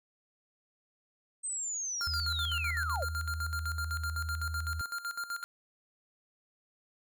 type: linear sweep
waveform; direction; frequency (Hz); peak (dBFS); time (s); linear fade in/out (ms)
sine; down; 8372 to 440; -33; 1.43-3.05; 20
type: tone with tremolo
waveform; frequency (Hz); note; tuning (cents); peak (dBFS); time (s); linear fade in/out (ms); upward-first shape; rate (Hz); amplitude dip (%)
square; 1396.9; F6; 0; -34; 2.01-5.44; 0; square; 7.9; 75
type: tone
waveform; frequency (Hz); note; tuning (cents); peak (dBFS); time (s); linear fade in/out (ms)
sine; 79.7; D#2; +42; -34; 2.07-4.81; 0
effects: none